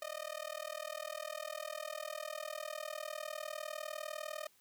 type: tone with amplitude modulation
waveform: sawtooth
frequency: 614 Hz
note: D#5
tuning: 23 cents flat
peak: -33 dBFS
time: 0.02-4.47 s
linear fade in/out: 2 ms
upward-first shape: sine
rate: 39.9 Hz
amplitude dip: 100%
effects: white hiss -69 dBFS RMS until 4.6 s